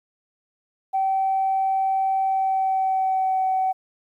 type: tone with pitch glide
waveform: sine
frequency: 770 to 756.8 Hz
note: G5 to F#5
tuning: -31 to +39 cents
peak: -18 dBFS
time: 0.93-3.73 s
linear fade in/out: 20 ms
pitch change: -30 cents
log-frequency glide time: 2.25-3.46 s
effects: tanh soft clip ceiling -14 dBFS + 10-bit